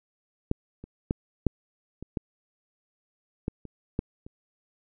clicks, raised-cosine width 3 ms, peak -11 / -28 / -12 / -8 / -25 / -15 / -15 / -28 / -13 / -30 dBFS, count 10, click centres 0.514 / 0.84 / 1.109 / 1.467 / 2.026 / 2.172 / 3.481 / 3.653 / 3.991 / 4.265 s, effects none

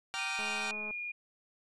15% pulse chord, G minor seventh, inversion none, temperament equal with one note detuned, 775.4 / 932.3 / 1174.7 / 1396.9 Hz, G5 / Bb5 / D6 / F6, -19 / 0 / 0 / 0 cents, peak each -33 / -36 / -36 / -34 dBFS, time 0.14-0.71 s, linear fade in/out 0 ms
sine tone with pitch glide, 2474 to 2429 Hz, D#7 to D#7, -10 to -42 cents, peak -36 dBFS, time 0.18-1.12 s, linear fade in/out 10 ms, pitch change -32 cents, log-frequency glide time 0.62-0.89 s
click train, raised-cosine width 1 ms, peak -34 dBFS, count 111, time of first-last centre 0.39-0.909 s, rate 212 Hz
effects resampled to 22050 Hz

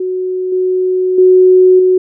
sine tone with level steps, 369.5 Hz, F#4, 2 cents flat, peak -14 / -10 / -3 / -6 dBFS, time 0-1.98 s, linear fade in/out 5 ms, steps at 0.52 / 1.18 / 1.79 s, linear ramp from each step 5 ms, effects none

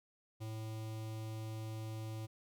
square tone with notch filter, 110 Hz, A2, in tune, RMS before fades -43 dBFS, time 0.4-2.27 s, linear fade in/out 20 ms, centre 1600 Hz, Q 1.6, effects none

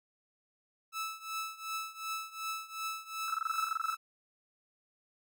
sawtooth tone with tremolo, 1310 Hz, E6, 11 cents flat, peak -30 dBFS, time 0.92-3.97 s, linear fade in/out 50 ms, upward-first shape triangle, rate 2.7 Hz, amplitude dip 90%
sine tone bursts, 1318.5 Hz, E6, in tune, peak -29 dBFS, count 16, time 3.28-3.945 s, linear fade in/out 2 ms, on 20 ms, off 23 ms
effects none

